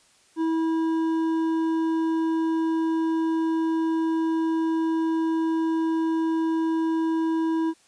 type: tone with hard clipping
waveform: triangle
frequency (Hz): 324.4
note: E4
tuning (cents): -28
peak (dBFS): -23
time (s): 0.36-7.74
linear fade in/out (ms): 50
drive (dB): 11
effects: white hiss -59 dBFS RMS until 7.87 s + resampled to 22050 Hz